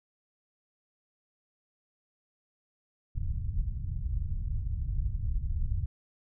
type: low-pass noise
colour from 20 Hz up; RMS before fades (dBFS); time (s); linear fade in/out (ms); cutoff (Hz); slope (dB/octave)
pink; -31; 3.15-5.86; 2; 110; 24
effects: none